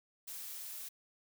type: noise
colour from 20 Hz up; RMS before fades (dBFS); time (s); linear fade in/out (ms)
blue; -45; 0.27-0.89; 10
effects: none